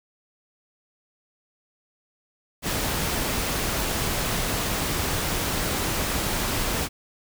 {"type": "noise", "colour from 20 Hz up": "pink", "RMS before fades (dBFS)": -26, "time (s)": [2.62, 6.89], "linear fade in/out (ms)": 50, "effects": []}